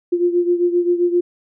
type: beating tone pair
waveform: sine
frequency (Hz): 349.2 / 356.8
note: F4 / F4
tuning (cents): 0 / +37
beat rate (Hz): 7.6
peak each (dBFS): -15 / -20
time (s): 0.12-1.21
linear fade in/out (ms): 10
effects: none

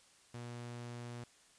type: tone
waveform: sawtooth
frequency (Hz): 120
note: B2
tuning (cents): -49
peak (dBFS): -40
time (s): 0.34-1.24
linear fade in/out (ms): 5
effects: white hiss -65 dBFS RMS until 1.58 s + resampled to 22050 Hz

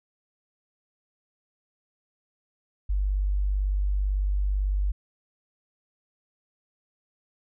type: tone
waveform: sine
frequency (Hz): 49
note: G1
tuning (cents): 0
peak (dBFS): -22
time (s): 2.89-4.92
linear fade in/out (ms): 10
effects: none

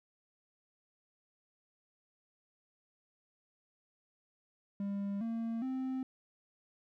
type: tone with pitch steps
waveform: triangle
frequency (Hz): 200 / 228.4 / 260.9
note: G3 / A#3 / C4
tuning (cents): +35 / -35 / -5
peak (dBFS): -32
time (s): 4.8-6.03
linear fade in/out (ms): 2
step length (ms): 410
effects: none

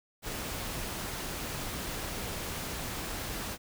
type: noise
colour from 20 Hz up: pink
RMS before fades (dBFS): -37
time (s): 0.22-3.58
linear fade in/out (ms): 50
effects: none

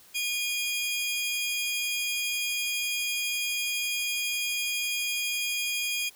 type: tone pair together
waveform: sawtooth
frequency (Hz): 2442 / 3260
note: D#7 / G#7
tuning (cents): -33 / -33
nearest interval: perfect fourth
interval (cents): 500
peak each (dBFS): -26 / -29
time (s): 0.14-6.1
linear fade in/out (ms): 20
effects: white hiss -55 dBFS RMS until 6.15 s

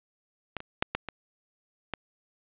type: clicks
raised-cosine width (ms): 0.3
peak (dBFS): -16 / -23 / -7 / -11 / -18 / -14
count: 6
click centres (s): 0.567 / 0.604 / 0.825 / 0.95 / 1.087 / 1.937
effects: resampled to 8000 Hz + 8-bit

